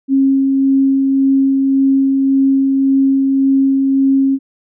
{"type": "tone with tremolo", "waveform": "sine", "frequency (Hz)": 270.6, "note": "C#4", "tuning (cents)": -42, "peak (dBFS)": -8, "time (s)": [0.08, 4.39], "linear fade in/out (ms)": 50, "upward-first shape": "sine", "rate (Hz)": 1.8, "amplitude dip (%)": 25, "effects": []}